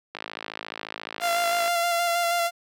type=click train; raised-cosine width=0.3 ms; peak=-16 dBFS; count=84; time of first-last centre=0.15-1.679 s; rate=54.3 Hz
type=tone with vibrato; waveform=sawtooth; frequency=689 Hz; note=F5; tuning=24 cents flat; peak=-18 dBFS; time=1.2-2.51 s; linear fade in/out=50 ms; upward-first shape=square; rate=6.3 Hz; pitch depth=17 cents each way
effects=high-pass 300 Hz 12 dB/octave